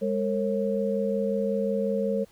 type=tone cluster; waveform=sine; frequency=203.7 / 458.5 / 544 Hz; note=G#3 / A#4 / C#5; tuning=-33 / -29 / -33 cents; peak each=-28 dBFS; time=0.01-2.25 s; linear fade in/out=20 ms; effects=pink hiss -59 dBFS RMS until 2.31 s